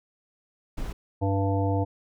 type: noise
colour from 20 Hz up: brown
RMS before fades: -31 dBFS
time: 0.77-0.93 s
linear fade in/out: 10 ms
type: harmonic tone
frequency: 98 Hz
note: G2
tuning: in tune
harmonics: 1 / 3 / 5 / 7 / 9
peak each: -24 / -29 / -31 / -32 / -34 dBFS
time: 1.21-1.85 s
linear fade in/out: 20 ms
effects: none